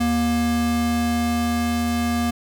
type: tone pair together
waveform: square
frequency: 78.99 / 236.7 Hz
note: D#2 / A#3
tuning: +27 / +27 cents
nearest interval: octave + perfect fifth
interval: 1900 cents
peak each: -28 / -20 dBFS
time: 0-2.31 s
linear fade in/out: 10 ms
effects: none